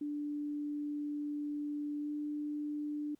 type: tone with pitch glide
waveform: sine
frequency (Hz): 293.7 to 296.4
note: D4 to D4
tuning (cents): 0 to +16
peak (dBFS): -35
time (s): 0.01-3.15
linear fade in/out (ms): 5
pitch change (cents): +16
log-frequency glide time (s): 2-2.1
effects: pink hiss -75 dBFS RMS until 3.19 s